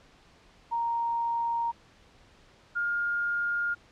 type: tone pair in turn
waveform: sine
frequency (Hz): 932.3 / 1414.3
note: A#5 / F6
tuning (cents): 0 / +21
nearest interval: perfect fifth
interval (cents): 721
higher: second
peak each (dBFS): -26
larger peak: neither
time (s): 0.71-1.72 / 2.75-3.75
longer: first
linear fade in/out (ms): 20
effects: pink hiss -58 dBFS RMS until 3.91 s + low-pass 5000 Hz 12 dB/octave